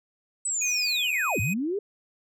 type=linear two-way sweep; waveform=sine; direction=down then up; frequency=8150 to 87.31 to 424.6 Hz; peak=-25 dBFS; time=0.45-1.79 s; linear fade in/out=5 ms; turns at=1.4 s
type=tone with pitch glide; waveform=square; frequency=2468 to 2505 Hz; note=D#7 to D#7; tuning=-15 to +11 cents; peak=-28 dBFS; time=0.61-1.54 s; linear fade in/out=10 ms; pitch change=+26 cents; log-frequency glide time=0.8-1.39 s
effects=none